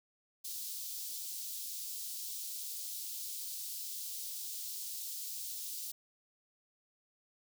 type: high-pass noise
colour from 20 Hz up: white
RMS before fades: -42 dBFS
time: 0.44-5.92 s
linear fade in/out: 10 ms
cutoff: 3800 Hz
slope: 24 dB/octave
effects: none